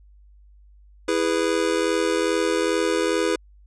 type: chord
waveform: square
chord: E major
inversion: none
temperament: just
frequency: 329.6 / 412 / 494.4 Hz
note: E4 / G#4 / B4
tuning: 0 / -14 / +2 cents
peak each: -25 dBFS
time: 1.08-3.36 s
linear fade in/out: 5 ms
effects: added 50 Hz sine -48 dBFS peak until 3.66 s + resampled to 22050 Hz